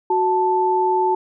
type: tone pair together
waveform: sine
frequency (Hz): 370 / 880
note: F#4 / A5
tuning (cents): 0 / 0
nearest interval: octave + minor third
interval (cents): 1500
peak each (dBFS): -19 / -17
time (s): 0.1-1.15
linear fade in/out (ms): 5
effects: none